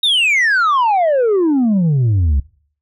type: exponential sweep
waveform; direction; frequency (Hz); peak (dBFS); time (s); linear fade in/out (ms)
sine; down; 3790 to 65.41; -8; 0.03-2.4; 5
effects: noise-tail reverb RT60 0.5 s tail -23 dB re dry + tanh soft clip ceiling -10 dBFS